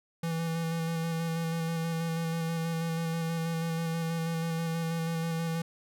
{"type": "tone with vibrato", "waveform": "square", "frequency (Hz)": 164.81, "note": "E3", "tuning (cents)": 0, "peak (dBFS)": -30, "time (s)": [0.23, 5.62], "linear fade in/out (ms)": 5, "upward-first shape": "square", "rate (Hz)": 6.2, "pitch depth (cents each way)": 16, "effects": []}